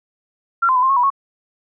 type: tone with pitch steps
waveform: sine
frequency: 1371 / 1037 / 1001 / 1053 / 1093 / 979 / 1100 Hz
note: F6 / C6 / B5 / C6 / C#6 / B5 / C#6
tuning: -32 / -16 / +23 / +11 / -25 / -15 / -14 cents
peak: -12 dBFS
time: 0.62-1.103 s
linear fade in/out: 10 ms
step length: 69 ms
effects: none